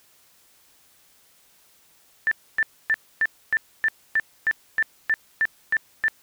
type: tone bursts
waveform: sine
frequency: 1773 Hz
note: A6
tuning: 13 cents sharp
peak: -17 dBFS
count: 13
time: 2.27-6.082 s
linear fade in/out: 0 ms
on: 44 ms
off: 270 ms
effects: white hiss -58 dBFS RMS until 6.22 s